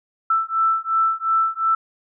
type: beating tone pair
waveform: sine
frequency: 1325 / 1327.8 Hz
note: E6 / E6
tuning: +9 / +12 cents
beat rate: 2.8 Hz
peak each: -20 dBFS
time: 0.3-1.75 s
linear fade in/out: 5 ms
effects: none